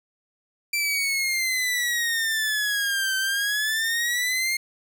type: exponential two-way sweep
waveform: sawtooth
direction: down then up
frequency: 2349 to 1542 to 2139 Hz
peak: -19 dBFS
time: 0.73-4.57 s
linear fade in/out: 5 ms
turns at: 3.17 s
effects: none